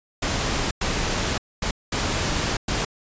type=noise bursts at uneven times; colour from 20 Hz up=pink; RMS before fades=-24 dBFS; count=5; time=0.22-0.71 / 0.81-1.38 / 1.62-1.71 / 1.92-2.57 / 2.68-2.85 s; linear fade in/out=5 ms; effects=resampled to 16000 Hz